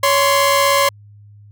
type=tone pair together; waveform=sawtooth; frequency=560 / 1043.8 Hz; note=C#5 / C6; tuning=+18 / -4 cents; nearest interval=major seventh; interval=1078 cents; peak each=-11 dBFS; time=0.03-0.89 s; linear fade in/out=5 ms; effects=added 103 Hz sine -40 dBFS peak until 1.51 s